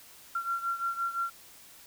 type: beating tone pair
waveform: sine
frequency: 1369 / 1374.8 Hz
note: F6 / F6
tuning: -35 / -28 cents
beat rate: 5.8 Hz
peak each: -31 / -35 dBFS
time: 0.35-1.3 s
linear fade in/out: 5 ms
effects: white hiss -53 dBFS RMS until 1.86 s